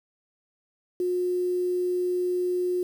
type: tone with quantisation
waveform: sine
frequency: 360 Hz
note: F#4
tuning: 47 cents flat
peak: -23 dBFS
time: 1-2.83 s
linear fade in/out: 2 ms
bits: 8
effects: none

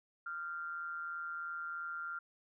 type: tone with amplitude modulation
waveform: sine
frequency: 1387 Hz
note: F6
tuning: 12 cents flat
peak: -36 dBFS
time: 0.26-2.19 s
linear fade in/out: 5 ms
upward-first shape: sine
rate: 163 Hz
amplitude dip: 60%
effects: none

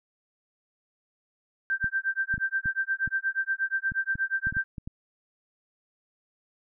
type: tone with tremolo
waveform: sine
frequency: 1568 Hz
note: G6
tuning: in tune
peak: -22 dBFS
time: 1.7-4.64 s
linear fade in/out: 0 ms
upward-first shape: sine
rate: 8.4 Hz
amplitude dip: 100%
type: clicks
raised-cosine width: 5 ms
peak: -24 dBFS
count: 12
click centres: 1.843 / 2.341 / 2.379 / 2.658 / 3.076 / 3.919 / 4.155 / 4.47 / 4.525 / 4.568 / 4.782 / 4.875 s
effects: none

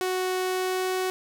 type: tone with pitch glide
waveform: sawtooth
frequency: 370 to 372.1 Hz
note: F#4 to F#4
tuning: 0 to +10 cents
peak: -21 dBFS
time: 0.01-1.1 s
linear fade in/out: 0 ms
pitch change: +10 cents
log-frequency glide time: 0.37-0.94 s
effects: none

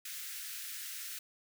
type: high-pass noise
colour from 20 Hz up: white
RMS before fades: -43 dBFS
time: 0.05-1.19 s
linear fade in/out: 5 ms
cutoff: 1400 Hz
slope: 48 dB/octave
effects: none

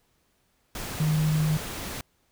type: tone in noise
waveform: sine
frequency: 154.8 Hz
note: D#3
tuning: 9 cents flat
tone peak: -21 dBFS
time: 1-1.57 s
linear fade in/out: 2 ms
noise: pink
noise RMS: -35 dBFS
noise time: 0.75-2.01 s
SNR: +11 dB
effects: pink hiss -69 dBFS RMS until 2.31 s

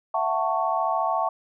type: chord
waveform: sine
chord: F# minor seventh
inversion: third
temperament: just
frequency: 666 / 740 / 888 / 1110 Hz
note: E5 / F#5 / A5 / C#6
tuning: +18 / 0 / +16 / +2 cents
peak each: -27 dBFS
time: 0.14-1.29 s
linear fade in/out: 5 ms
effects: none

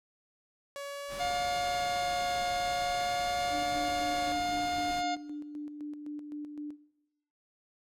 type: tone with vibrato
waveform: sawtooth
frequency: 563 Hz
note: C#5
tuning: 27 cents sharp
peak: -34 dBFS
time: 0.76-4.32 s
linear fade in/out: 0 ms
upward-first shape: triangle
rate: 0.44 Hz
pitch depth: 24 cents each way
type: noise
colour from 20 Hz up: pink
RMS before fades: -45 dBFS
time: 1.08-5.04 s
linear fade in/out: 50 ms
type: harmonic tone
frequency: 711 Hz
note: F5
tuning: 31 cents sharp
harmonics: 1 / 2 / 3 / 4 / 5 / 6 / 7 / 9 / 10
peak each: -30 / -43 / -41 / -49 / -43 / -45 / -49 / -49 / -54 dBFS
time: 1.19-5.16 s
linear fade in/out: 20 ms
type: tone with tremolo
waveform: sine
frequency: 296.3 Hz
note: D4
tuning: 15 cents sharp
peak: -36 dBFS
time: 3.5-6.77 s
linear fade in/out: 50 ms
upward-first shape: square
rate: 3.9 Hz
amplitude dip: 50%
effects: noise-tail reverb RT60 1.0 s tail -20 dB re dry + low-pass 12000 Hz 12 dB/octave

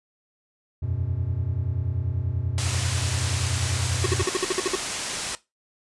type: chord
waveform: triangle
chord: E suspended second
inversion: none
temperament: just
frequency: 82.41 / 92.71 / 123.61 Hz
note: E2 / F#2 / B2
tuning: 0 / +4 / +2 cents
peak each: -30 / -25 / -27 dBFS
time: 0.82-4.24 s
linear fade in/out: 10 ms
type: low-pass noise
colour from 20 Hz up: white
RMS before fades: -31 dBFS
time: 2.58-5.35 s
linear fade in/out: 0 ms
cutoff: 9000 Hz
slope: 24 dB/octave
type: tone bursts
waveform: square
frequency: 370 Hz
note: F#4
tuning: in tune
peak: -21 dBFS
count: 10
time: 4.04-4.754 s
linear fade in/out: 2 ms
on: 21 ms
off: 56 ms
effects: noise-tail reverb RT60 0.2 s tail -17 dB re dry + resampled to 24000 Hz

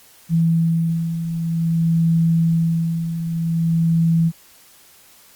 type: beating tone pair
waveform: sine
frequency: 164.81 / 165.33 Hz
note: E3 / E3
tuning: 0 / +5 cents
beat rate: 0.52 Hz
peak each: -23 / -16 dBFS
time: 0.29-4.32 s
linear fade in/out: 50 ms
effects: white hiss -49 dBFS RMS until 5.35 s + Opus 48 kbps

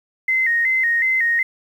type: tone with vibrato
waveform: sine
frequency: 1960 Hz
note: B6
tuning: 14 cents flat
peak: -15 dBFS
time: 0.28-1.43 s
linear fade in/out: 5 ms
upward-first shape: square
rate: 2.7 Hz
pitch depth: 87 cents each way
effects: 8-bit

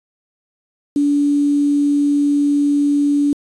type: tone with quantisation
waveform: sine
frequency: 287.9 Hz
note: D4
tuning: 34 cents flat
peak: -12 dBFS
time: 0.96-3.33 s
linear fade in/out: 2 ms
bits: 6
effects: resampled to 24000 Hz

